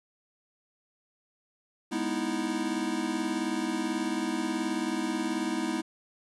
square chord, E major seventh, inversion first, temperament equal, 207.7 / 246.9 / 311.1 / 329.6 Hz, G#3 / B3 / D#4 / E4, 0 / 0 / 0 / 0 cents, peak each -37 / -35 / -34 / -34 dBFS, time 1.91-5.82 s, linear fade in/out 20 ms, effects resampled to 24000 Hz + 9-bit

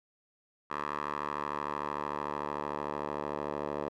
10% pulse tone with band-pass filter sweep, 73.3 Hz, D2, 3 cents flat, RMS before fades -36 dBFS, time 0.7-3.89 s, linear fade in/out 10 ms, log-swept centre 1200 to 680 Hz, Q 2.3, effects none

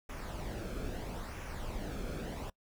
brown noise with flanger, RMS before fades -40 dBFS, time 0.09-2.5 s, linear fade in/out 5 ms, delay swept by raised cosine 0.23 to 1.07 ms, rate 0.76 Hz, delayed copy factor -0.55, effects noise-tail reverb RT60 0.1 s tail -24 dB re dry

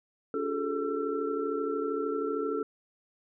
sine tone cluster, 284.5 / 355.2 / 404.5 / 437.5 / 1342 Hz, C#4 / F4 / G#4 / A4 / E6, +45 / +29 / -46 / -10 / +31 cents, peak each -35 / -38 / -37 / -31 / -38 dBFS, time 0.34-2.63 s, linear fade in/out 2 ms, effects none

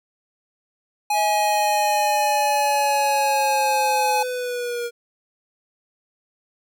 square tone with pitch glide, 835 to 843.2 Hz, G#5 to G#5, +9 to +26 cents, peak -19 dBFS, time 1.1-4.23 s, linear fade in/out 5 ms, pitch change +17 cents, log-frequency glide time 2.04-2.76 s
square linear sweep, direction down, 646 to 472.5 Hz, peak -25 dBFS, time 1.13-4.91 s, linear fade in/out 50 ms
effects none

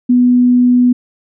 sine tone, 246.9 Hz, B3, in tune, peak -6 dBFS, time 0.09-0.93 s, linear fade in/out 10 ms, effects none

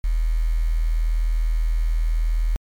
sine tone with quantisation, 40.42 Hz, E1, 33 cents flat, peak -17 dBFS, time 0.04-2.56 s, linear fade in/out 0 ms, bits 7, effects MP3 96 kbps

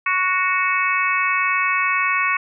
harmonic tone with a mistuned harmonic, 370.9 Hz, F#4, 4 cents sharp, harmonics 3 / 4 / 5 / 6 / 7, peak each -21 / -26 / -25 / -22 / -24 dBFS, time 0.06-2.37 s, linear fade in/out 5 ms, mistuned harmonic 4, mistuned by -18 cents, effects none

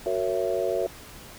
sine chord, F# dominant seventh, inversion none, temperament just, 370 / 462.5 / 555 / 666 Hz, F#4 / A#4 / C#5 / E5, 0 / -14 / +2 / +18 cents, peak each -29 dBFS, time 0.06-0.87 s, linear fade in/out 2 ms, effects pink hiss -45 dBFS RMS until 1.38 s

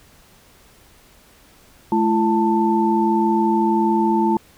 sine tone cluster, 216.3 / 337.9 / 887 Hz, A3 / E4 / A5, -29 / +43 / +14 cents, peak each -19 dBFS, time 1.92-4.37 s, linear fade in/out 2 ms, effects pink hiss -51 dBFS RMS until 4.57 s

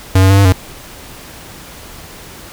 square tone with pitch steps, 94.4 / 95.3 / 97.9 / 99.1 / 92.8 Hz, F#2 / G2 / G2 / G2 / F#2, +35 / -48 / -2 / +19 / +6 cents, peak -6 dBFS, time 0.15-0.525 s, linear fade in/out 5 ms, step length 75 ms, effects pink hiss -34 dBFS RMS until 2.52 s

